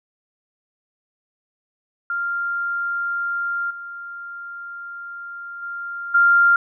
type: tone with level steps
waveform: sine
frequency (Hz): 1394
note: F6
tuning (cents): -4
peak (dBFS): -21 / -31 / -27 / -11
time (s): 2.1-6.56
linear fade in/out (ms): 2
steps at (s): 3.7 / 5.62 / 6.14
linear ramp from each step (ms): 10
effects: none